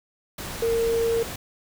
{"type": "tone in noise", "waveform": "sine", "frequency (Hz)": 460, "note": "A#4", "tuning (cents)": -23, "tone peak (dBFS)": -20, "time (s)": [0.62, 1.23], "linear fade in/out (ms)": 5, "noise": "pink", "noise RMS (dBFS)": -34, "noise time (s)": [0.38, 1.36], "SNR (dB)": 11, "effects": []}